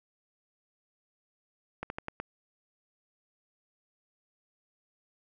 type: slowing click train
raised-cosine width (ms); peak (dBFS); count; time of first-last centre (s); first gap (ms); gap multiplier
0.5; -20; 5; 1.83-2.2; 71; 1.18
effects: none